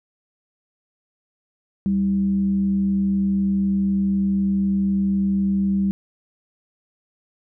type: tone with frequency modulation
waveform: sine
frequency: 196 Hz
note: G3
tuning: in tune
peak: -17 dBFS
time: 1.86-5.91 s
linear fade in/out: 0 ms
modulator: 124 Hz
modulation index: 0.27
effects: none